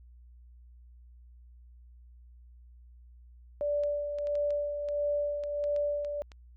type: tone with tremolo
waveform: sine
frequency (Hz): 583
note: D5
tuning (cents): -13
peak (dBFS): -26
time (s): 3.61-6.22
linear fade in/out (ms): 0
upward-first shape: sine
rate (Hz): 1.5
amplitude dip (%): 50
type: clicks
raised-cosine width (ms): 0.2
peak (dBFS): -33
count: 11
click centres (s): 3.836 / 4.186 / 4.271 / 4.354 / 4.506 / 4.887 / 5.437 / 5.64 / 5.763 / 6.048 / 6.318
effects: added 60 Hz sine -51 dBFS peak until 6.56 s